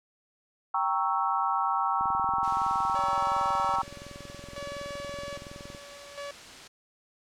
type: chord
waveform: sine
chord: G diminished seventh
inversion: none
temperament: equal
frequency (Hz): 784 / 932.3 / 1108.7 / 1318.5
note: G5 / Bb5 / Db6 / Fb6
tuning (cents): 0 / 0 / 0 / 0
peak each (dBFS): -30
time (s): 0.74-3.82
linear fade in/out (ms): 5
type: click train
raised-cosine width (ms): 3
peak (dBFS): -31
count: 81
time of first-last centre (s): 2.01-5.748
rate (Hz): 21.4
type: noise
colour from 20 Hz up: white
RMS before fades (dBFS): -45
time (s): 2.43-6.68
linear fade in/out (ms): 10
type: tone with tremolo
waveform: sawtooth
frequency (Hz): 570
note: C#5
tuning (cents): +48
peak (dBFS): -32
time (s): 2.95-6.31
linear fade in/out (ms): 2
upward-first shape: square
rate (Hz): 0.62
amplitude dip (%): 70
effects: low-pass 6000 Hz 12 dB/octave